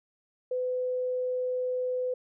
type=tone; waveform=sine; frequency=504 Hz; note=B4; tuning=35 cents sharp; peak=-27 dBFS; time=0.51-2.14 s; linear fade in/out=5 ms; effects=none